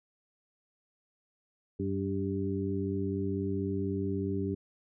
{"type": "harmonic tone with a mistuned harmonic", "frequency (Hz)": 96.3, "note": "G2", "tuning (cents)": -30, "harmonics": [1, 2, 3, 4], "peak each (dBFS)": [-35, -35, -35, -35], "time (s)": [1.79, 4.55], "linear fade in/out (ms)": 10, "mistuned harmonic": 4, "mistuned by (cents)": 36, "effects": []}